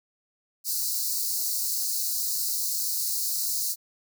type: high-pass noise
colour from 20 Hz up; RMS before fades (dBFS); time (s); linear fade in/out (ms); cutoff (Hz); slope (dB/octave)
white; -28; 0.64-3.76; 50; 4100; 96
effects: none